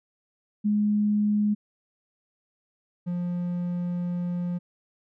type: tone pair in turn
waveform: sine / triangle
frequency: 208.8 / 176.04 Hz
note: G#3 / F3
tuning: +10 / +14 cents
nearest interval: minor third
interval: 296 cents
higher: first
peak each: -20 / -24 dBFS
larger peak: first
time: 0.64-1.55 / 3.06-4.59 s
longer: second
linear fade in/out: 20 ms
effects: none